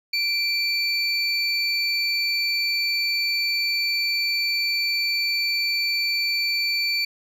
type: tone pair together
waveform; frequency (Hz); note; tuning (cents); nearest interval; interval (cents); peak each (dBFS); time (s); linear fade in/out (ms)
triangle; 2349 / 4520; D7 / C#8; 0 / +33; major seventh; 1133; -23 / -22; 0.13-7.05; 5
effects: none